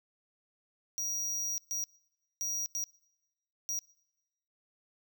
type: tone bursts at uneven times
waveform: square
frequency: 5750 Hz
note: F8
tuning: 50 cents sharp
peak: -32 dBFS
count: 5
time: 0.98-1.58 / 1.71-1.84 / 2.41-2.66 / 2.75-2.84 / 3.69-3.79 s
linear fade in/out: 0 ms
effects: noise-tail reverb RT60 1.0 s tail -25 dB re dry